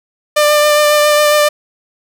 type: tone with vibrato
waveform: sawtooth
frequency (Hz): 596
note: D5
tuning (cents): +25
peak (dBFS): -4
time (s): 0.36-1.49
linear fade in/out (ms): 10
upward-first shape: triangle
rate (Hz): 7.3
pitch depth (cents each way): 17
effects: none